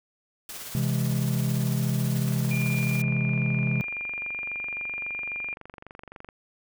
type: noise with tremolo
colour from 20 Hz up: white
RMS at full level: -37 dBFS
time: 0.49-3.02 s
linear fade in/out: 2 ms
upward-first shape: triangle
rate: 18 Hz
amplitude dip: 40%
type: chord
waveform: triangle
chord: C augmented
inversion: none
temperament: equal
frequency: 130.81 / 164.81 / 207.7 Hz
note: C3 / E3 / G#3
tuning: 0 / 0 / 0 cents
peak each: -23 / -27 / -28 dBFS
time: 0.75-3.81 s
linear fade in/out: 0 ms
type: click train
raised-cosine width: 0.5 ms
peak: -27 dBFS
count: 96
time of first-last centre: 2.28-6.288 s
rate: 23.7 Hz
type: tone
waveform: sine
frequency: 2400 Hz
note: D7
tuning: 37 cents sharp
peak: -30 dBFS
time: 2.51-5.54 s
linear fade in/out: 2 ms
effects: none